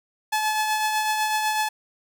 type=tone with tremolo; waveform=sawtooth; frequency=860 Hz; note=A5; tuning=40 cents flat; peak=-16 dBFS; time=0.32-1.69 s; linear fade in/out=10 ms; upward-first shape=triangle; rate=8 Hz; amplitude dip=40%; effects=none